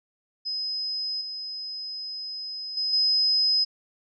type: tone with level steps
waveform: sine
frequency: 5060 Hz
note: D#8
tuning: 28 cents sharp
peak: -27 / -32 / -24 / -19 dBFS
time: 0.45-3.65 s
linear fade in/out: 20 ms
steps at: 1.21 / 2.77 / 2.93 s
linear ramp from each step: 2 ms
effects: none